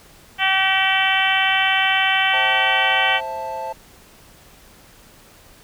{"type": "harmonic tone", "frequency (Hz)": 383.3, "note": "G4", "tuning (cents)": -39, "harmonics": [2, 3, 4, 5, 6, 7, 8, 9], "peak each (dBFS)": [-22, -28, -23, -22, -23, -24, -22, -33], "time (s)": [0.38, 3.21], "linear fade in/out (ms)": 50}
{"type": "chord", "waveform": "triangle", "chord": "A minor", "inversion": "first", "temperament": "just", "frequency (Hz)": [528, 660, 880], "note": ["C5", "E5", "A5"], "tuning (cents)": [16, 2, 0], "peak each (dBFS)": [-30, -30, -25], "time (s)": [2.33, 3.73], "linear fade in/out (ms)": 10}
{"effects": ["pink hiss -48 dBFS RMS until 5.63 s"]}